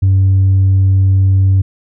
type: tone with tanh clipping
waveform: triangle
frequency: 95.9 Hz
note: G2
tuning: 37 cents flat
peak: -7 dBFS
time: 0.02-1.62 s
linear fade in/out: 10 ms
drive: 6 dB
effects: none